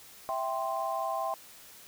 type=chord; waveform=sine; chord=C major; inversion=first; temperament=equal; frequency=659.3 / 784 / 1046.5 Hz; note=E5 / G5 / C6; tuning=0 / 0 / 0 cents; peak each=-34 dBFS; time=0.29-1.34 s; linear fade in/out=0 ms; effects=white hiss -52 dBFS RMS until 1.87 s